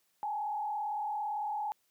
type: tone with frequency modulation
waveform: sine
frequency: 839 Hz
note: G#5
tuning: 17 cents sharp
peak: -32 dBFS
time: 0.23-1.72 s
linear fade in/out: 0 ms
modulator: 37.8 Hz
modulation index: 0.86
effects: white hiss -74 dBFS RMS until 1.9 s + high-pass 100 Hz 12 dB/octave